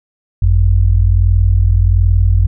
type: tone pair together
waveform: sine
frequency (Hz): 50.18 / 91.5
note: G1 / F#2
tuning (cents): +41 / -19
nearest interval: minor seventh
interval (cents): 1040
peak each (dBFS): -10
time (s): 0.42-2.47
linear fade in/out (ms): 5
effects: none

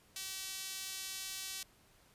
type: tone with high-pass filter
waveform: sawtooth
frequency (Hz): 382.1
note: G4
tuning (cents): -44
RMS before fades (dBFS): -43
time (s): 0.16-1.63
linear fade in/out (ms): 2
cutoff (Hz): 4000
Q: 0.83
effects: pink hiss -66 dBFS RMS until 2.14 s + resampled to 32000 Hz

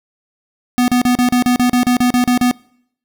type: tone bursts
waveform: square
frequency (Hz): 246.9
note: B3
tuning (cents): 0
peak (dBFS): -11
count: 13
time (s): 0.78-2.512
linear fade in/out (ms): 0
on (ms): 100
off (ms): 36
effects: noise-tail reverb RT60 0.7 s tail -25 dB re dry

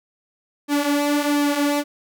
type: tone with flanger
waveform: sawtooth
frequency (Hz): 290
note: D4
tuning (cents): -22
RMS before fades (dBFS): -20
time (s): 0.68-1.84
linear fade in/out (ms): 50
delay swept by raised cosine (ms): 1.4 to 6.3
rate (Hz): 1.4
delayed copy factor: -0.6
effects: none

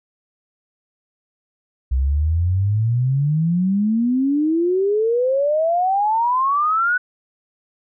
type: exponential sweep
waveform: sine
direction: up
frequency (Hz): 62.6 to 1500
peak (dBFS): -15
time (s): 1.91-6.98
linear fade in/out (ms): 10
effects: none

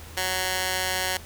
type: tone with high-pass filter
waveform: 15% pulse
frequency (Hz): 185.6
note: F#3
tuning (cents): +6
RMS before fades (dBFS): -27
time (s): 0.17-1.17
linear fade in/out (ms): 2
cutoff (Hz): 1100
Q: 0.53
effects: added 81 Hz sine -42 dBFS peak until 1.25 s + pink hiss -45 dBFS RMS until 1.25 s

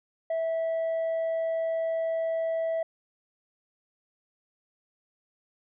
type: tone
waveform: sine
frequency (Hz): 654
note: E5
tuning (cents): -14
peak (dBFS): -23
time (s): 0.3-2.83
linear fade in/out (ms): 5
effects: tanh soft clip ceiling -25 dBFS

